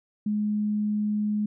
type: tone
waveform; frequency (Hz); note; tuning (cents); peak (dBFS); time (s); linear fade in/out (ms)
sine; 210; G#3; +19; -23; 0.26-1.46; 5
effects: none